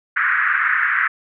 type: band-pass noise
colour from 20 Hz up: white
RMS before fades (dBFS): -18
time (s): 0.16-1.08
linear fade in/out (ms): 10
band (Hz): 1300 to 1900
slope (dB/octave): 48
effects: none